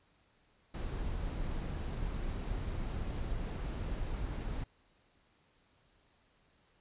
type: noise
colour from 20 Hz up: brown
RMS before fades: -37 dBFS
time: 0.74-4.64 s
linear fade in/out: 5 ms
effects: pink hiss -70 dBFS RMS until 6.8 s + resampled to 8000 Hz